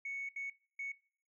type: tone bursts at uneven times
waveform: sine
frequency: 2217 Hz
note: C#7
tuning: in tune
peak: -37 dBFS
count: 3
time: 0.05-0.29 / 0.36-0.5 / 0.79-0.92 s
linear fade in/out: 5 ms
effects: noise-tail reverb RT60 0.5 s tail -23 dB re dry + tanh soft clip ceiling -34 dBFS